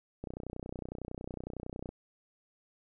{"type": "click train", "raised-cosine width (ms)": 2, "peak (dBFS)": -26, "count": 52, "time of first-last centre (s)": [0.24, 1.89], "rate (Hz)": 30.9, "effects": []}